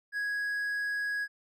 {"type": "tone", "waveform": "triangle", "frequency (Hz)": 1661.2, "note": "G#6", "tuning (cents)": 0, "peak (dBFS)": -28, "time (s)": [0.12, 1.28], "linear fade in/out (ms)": 50, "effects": []}